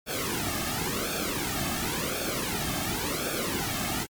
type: noise with flanger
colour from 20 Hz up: pink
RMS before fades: -30 dBFS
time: 0.06-4.07 s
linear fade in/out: 50 ms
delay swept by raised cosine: 1 to 2.1 ms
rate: 0.93 Hz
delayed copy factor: -0.8
effects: MP3 96 kbps